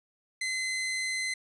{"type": "tone", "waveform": "sawtooth", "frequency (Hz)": 2051, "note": "C7", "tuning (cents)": -35, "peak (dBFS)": -26, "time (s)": [0.41, 1.34], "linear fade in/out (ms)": 5, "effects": ["resampled to 24000 Hz"]}